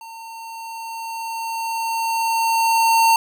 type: tone with level ramp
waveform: square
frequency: 909 Hz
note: A#5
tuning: 44 cents flat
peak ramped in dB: -36 to -12 dBFS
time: 0.01-3.16 s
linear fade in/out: 2 ms
effects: none